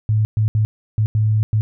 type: tone bursts at uneven times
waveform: sine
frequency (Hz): 108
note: A2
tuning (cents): -32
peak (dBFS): -13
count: 6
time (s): 0.09-0.25 / 0.37-0.48 / 0.55-0.65 / 0.98-1.06 / 1.15-1.43 / 1.53-1.61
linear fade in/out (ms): 0
effects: none